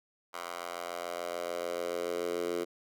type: tone with high-pass filter sweep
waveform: 10% pulse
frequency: 86.9 Hz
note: F2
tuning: 8 cents flat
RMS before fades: -36 dBFS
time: 0.33-2.65 s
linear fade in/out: 20 ms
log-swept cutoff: 880 to 380 Hz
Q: 2.9
effects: none